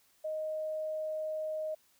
sine tone, 623 Hz, D#5, 2 cents sharp, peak -33 dBFS, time 0.24-1.75 s, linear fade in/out 10 ms, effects white hiss -68 dBFS RMS until 1.99 s

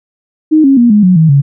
sine tone with pitch steps, 311.1 / 272.4 / 238.5 / 208.8 / 182.86 / 160.11 / 140.19 Hz, D#4 / C#4 / A#3 / G#3 / F#3 / D#3 / C#3, 0 / -30 / +40 / +10 / -20 / +50 / +20 cents, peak -3 dBFS, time 0.51-1.42 s, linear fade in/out 20 ms, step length 130 ms, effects none

